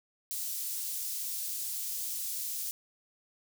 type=high-pass noise; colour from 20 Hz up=white; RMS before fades=-36 dBFS; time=0.31-2.71 s; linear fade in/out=0 ms; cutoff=5600 Hz; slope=12 dB/octave; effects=none